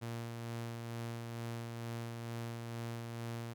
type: tone with tremolo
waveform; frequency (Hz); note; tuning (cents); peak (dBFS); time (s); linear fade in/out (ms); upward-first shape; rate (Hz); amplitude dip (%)
sawtooth; 116.54; A#2; 0; -35; 0.01-3.54; 20; sine; 2.2; 30
effects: none